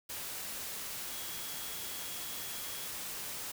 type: tone in noise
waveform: sine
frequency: 3322 Hz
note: G#7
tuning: in tune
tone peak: -50 dBFS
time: 1.11-2.87 s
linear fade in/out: 10 ms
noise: white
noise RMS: -41 dBFS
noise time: 0.09-3.52 s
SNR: -12 dB
effects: none